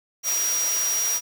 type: tone in noise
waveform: sine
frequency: 5740 Hz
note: F8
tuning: 47 cents sharp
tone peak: -22 dBFS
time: 0.23-1.21 s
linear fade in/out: 50 ms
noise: white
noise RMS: -29 dBFS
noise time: 0.23-1.21 s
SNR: +4 dB
effects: high-pass 400 Hz 12 dB/octave